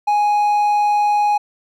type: tone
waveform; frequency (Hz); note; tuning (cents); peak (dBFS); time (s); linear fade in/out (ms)
triangle; 830.6; G#5; 0; -11; 0.07-1.38; 10
effects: none